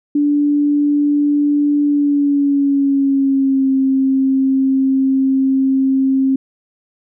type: tone with pitch glide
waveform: sine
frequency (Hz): 291.2 to 267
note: D4 to C4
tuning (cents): -15 to +35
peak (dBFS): -11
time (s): 0.15-6.36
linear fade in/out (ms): 5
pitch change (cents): -150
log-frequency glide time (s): 1.83-3.7
effects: none